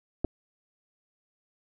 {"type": "clicks", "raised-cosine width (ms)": 2, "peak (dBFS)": -15, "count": 2, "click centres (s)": [0.245, 0.248], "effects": []}